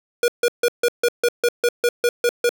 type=tone bursts; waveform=square; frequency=480 Hz; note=B4; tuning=49 cents flat; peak=-15 dBFS; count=12; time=0.23-2.492 s; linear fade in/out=2 ms; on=51 ms; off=150 ms; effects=9-bit